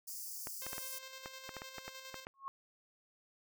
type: high-pass noise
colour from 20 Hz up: white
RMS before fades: -45 dBFS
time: 0.07-0.99 s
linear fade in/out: 10 ms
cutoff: 4700 Hz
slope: 96 dB/octave
type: clicks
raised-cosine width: 0.5 ms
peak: -28 dBFS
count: 12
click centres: 0.471 / 0.666 / 0.731 / 0.781 / 1.259 / 1.492 / 1.567 / 1.619 / 1.783 / 1.88 / 2.143 / 2.269 s
type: tone with tremolo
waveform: 5% pulse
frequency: 526 Hz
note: C5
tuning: 9 cents sharp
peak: -35 dBFS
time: 0.62-2.25 s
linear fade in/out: 0 ms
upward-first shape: square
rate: 9.8 Hz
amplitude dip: 40%
type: tone with exponential growth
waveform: sine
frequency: 1090 Hz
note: C#6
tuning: 29 cents flat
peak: -36 dBFS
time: 2.34-2.48 s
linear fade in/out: 0 ms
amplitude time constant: 29 ms
effects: none